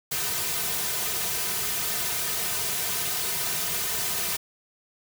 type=noise with comb filter; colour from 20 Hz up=white; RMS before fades=-28 dBFS; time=0.11-4.37 s; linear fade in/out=10 ms; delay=3.6 ms; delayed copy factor=-1; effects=none